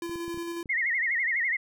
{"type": "tone with tremolo", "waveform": "square", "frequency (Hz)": 339.9, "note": "F4", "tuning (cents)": -47, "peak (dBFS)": -32, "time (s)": [0.02, 0.63], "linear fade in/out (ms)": 2, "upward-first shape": "square", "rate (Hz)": 11, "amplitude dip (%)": 25}
{"type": "clicks", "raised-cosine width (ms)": 3, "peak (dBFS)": -31, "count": 6, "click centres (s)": [0.095, 0.158, 0.28, 0.344, 0.375, 0.658]}
{"type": "tone with vibrato", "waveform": "sine", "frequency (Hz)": 1993, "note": "B6", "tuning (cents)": 15, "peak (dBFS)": -24, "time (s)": [0.69, 1.57], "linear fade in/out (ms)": 10, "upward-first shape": "sine", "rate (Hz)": 12, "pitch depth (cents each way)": 150}
{"effects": []}